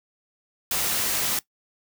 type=noise; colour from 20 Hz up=white; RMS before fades=-25 dBFS; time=0.71-1.39 s; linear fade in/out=2 ms; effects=noise-tail reverb RT60 0.1 s tail -19 dB re dry